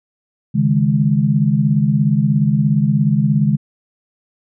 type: chord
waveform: sine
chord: C# suspended second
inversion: none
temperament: equal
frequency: 138.59 / 155.56 / 207.7 Hz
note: C#3 / D#3 / G#3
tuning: 0 / 0 / 0 cents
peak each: -16 dBFS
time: 0.54-3.57 s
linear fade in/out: 20 ms
effects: none